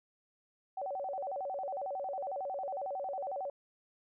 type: tone with vibrato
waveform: sine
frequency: 655 Hz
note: E5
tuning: 11 cents flat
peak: -35 dBFS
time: 0.77-3.5 s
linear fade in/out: 5 ms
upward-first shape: square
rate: 11 Hz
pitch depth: 260 cents each way
effects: none